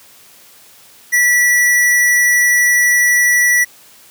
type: tone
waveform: square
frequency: 1952 Hz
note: B6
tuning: 21 cents flat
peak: -10 dBFS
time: 1.12-3.65 s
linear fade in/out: 20 ms
effects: white hiss -44 dBFS RMS until 4.1 s + high-pass 80 Hz 12 dB/octave

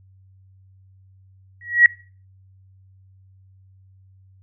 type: tone with exponential growth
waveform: sine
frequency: 1912 Hz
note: A#6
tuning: 43 cents sharp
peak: -4 dBFS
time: 1.61-1.86 s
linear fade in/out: 2 ms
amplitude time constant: 54 ms
effects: noise-tail reverb RT60 0.4 s tail -22 dB re dry + added 95 Hz sine -49 dBFS peak until 4.42 s

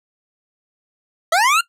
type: linear sweep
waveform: 25% pulse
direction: up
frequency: 622.3 to 1418 Hz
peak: -9 dBFS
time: 1.32-1.61 s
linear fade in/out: 5 ms
effects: noise-tail reverb RT60 0.1 s tail -19 dB re dry + low-pass 11000 Hz 12 dB/octave

